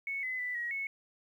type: tone with pitch steps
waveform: sine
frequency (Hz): 2209 / 2024 / 1985 / 1901 / 2200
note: C#7 / B6 / B6 / A#6 / C#7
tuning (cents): -7 / +42 / +8 / +33 / -14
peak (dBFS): -33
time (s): 0.07-0.87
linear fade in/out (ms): 2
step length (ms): 160
effects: 11-bit